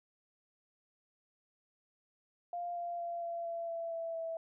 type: tone with pitch steps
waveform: sine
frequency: 698.5 / 692.5 / 686.5 / 680.6 / 674.7 / 668.9 / 663.1 / 657.4 Hz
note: F5 / F5 / F5 / F5 / E5 / E5 / E5 / E5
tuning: 0 / -15 / -30 / -45 / +40 / +25 / +10 / -5 cents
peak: -36 dBFS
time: 2.53-4.37 s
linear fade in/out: 2 ms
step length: 230 ms
effects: none